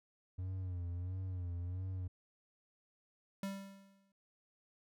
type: tone with vibrato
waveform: triangle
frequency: 90.4 Hz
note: F#2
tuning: 40 cents flat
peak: -36 dBFS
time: 0.38-2.08 s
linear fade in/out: 10 ms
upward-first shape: sine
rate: 1.5 Hz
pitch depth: 72 cents each way
type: tone with exponential decay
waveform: square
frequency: 196 Hz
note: G3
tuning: in tune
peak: -37 dBFS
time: 3.43-4.12 s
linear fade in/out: 2 ms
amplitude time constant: 150 ms
effects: none